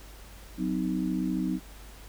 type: chord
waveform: sine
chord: C diminished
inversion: second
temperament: equal with one note detuned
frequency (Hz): 185 / 256.1 / 311.1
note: Gb3 / C4 / Eb4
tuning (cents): 0 / -37 / 0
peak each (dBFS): -30 / -31 / -31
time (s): 0.57-1.6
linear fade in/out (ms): 50
effects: added 50 Hz sine -46 dBFS peak until 2.08 s + pink hiss -51 dBFS RMS until 2.08 s